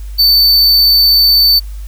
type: tone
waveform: square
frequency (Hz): 4538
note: C#8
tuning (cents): +40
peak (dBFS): -6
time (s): 0.18-1.6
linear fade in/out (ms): 20
effects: added 50 Hz sine -22 dBFS peak until 1.87 s + white hiss -44 dBFS RMS until 1.87 s